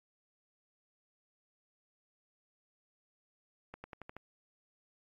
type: accelerating click train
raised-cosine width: 0.5 ms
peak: -30 dBFS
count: 6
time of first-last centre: 3.74-4.166 s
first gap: 100 ms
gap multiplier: 0.92
effects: AAC 48 kbps